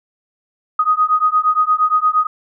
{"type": "beating tone pair", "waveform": "sine", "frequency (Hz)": [1244.5, 1253.1], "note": ["D#6", "D#6"], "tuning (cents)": [0, 12], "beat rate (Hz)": 8.6, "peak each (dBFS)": -15, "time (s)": [0.79, 2.27], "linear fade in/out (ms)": 5, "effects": []}